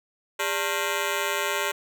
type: ring-modulated tone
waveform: 10% pulse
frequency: 493.9 Hz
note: B4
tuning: in tune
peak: -13 dBFS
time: 0.39-1.72 s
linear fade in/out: 10 ms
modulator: 88.6 Hz
effects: none